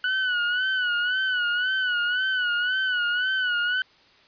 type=tone with vibrato; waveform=35% pulse; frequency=1480 Hz; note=F#6; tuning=in tune; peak=-20 dBFS; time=0.04-3.82 s; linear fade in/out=2 ms; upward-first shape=sine; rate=1.9 Hz; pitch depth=69 cents each way; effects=white hiss -56 dBFS RMS until 4.27 s + resampled to 11025 Hz